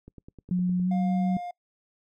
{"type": "click train", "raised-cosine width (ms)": 3, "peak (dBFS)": -32, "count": 8, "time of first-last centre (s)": [0.08, 0.797], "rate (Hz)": 9.76}
{"type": "tone with pitch glide", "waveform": "sine", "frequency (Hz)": [180.3, 186.98], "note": ["F#3", "F#3"], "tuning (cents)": [-45, 18], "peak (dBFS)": -22, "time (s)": [0.51, 1.37], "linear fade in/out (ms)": 2, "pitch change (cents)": 63, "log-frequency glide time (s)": [0.84, 0.91]}
{"type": "tone", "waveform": "triangle", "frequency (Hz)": 707, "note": "F5", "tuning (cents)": 21, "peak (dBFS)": -31, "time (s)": [0.91, 1.51], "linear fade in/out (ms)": 5}
{"effects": ["noise-tail reverb RT60 0.1 s tail -24 dB re dry"]}